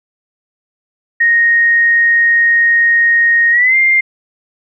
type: tone with pitch glide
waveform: sine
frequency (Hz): 1864.7 to 2105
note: A#6 to C7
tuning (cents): 0 to +10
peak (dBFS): -7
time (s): 1.2-4.01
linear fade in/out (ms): 10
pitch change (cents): +210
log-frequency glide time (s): 3.51-3.76
effects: none